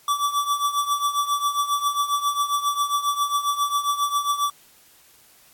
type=tone with tremolo; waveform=square; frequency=1156 Hz; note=D6; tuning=28 cents flat; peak=-18 dBFS; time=0.08-4.5 s; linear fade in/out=2 ms; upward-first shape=triangle; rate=7.4 Hz; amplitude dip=80%; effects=white hiss -54 dBFS RMS until 5.53 s + AAC 64 kbps